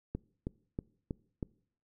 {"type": "click train", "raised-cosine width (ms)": 3, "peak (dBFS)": -22, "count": 5, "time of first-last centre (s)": [0.15, 1.428], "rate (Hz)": 3.13, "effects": ["noise-tail reverb RT60 0.6 s tail -24 dB re dry"]}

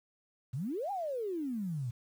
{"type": "exponential two-way sweep", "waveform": "sine", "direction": "up then down", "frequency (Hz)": [113.3, 830.6, 113.3], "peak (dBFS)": -33, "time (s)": [0.53, 1.91], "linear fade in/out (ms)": 10, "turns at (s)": 0.91, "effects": ["10-bit"]}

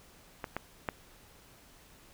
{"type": "clicks", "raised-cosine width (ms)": 0.5, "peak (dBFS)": [-21, -18, -16], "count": 3, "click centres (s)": [0.442, 0.566, 0.888], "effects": ["pink hiss -58 dBFS RMS until 2.13 s"]}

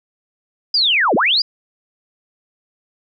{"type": "linear two-way sweep", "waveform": "sine", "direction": "down then up", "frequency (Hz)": [5030, 174.61, 5030], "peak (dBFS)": -12, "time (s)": [0.74, 1.42], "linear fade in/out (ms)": 5, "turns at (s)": 1.15, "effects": []}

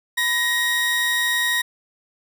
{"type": "tone pair together", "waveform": "30% pulse", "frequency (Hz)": [997.5, 1883], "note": ["B5", "A#6"], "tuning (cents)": [17, 17], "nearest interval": "major seventh", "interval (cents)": 1100, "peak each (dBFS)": [-28, -16], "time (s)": [0.17, 1.62], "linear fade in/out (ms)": 10, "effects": []}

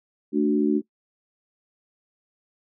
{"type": "chord", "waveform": "sine", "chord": "D major", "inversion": "second", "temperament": "equal", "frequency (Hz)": [220, 293.7, 370], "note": ["A3", "D4", "F#4"], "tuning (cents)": [0, 0, 0], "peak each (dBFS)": [-23, -21, -24], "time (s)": [0.32, 0.82], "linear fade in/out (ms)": 50, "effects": ["noise-tail reverb RT60 0.1 s tail -21 dB re dry"]}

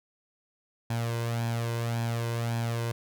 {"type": "tone with flanger", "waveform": "sawtooth", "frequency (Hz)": 116.6, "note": "A#2", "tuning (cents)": 1, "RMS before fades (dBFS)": -30, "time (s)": [0.9, 2.92], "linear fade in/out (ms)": 5, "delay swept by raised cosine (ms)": [1.2, 2], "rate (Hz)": 1.8, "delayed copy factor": 0.6, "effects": []}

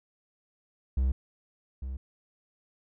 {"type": "tone pair in turn", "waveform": "triangle", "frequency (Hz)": [65.1, 65.59], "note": ["C2", "C2"], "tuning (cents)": [-8, 5], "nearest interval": "unison", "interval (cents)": 13, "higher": "second", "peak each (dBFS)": [-21, -31], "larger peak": "first", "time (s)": [[0.97, 1.12], [1.82, 1.97]], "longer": "neither", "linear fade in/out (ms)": 5, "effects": []}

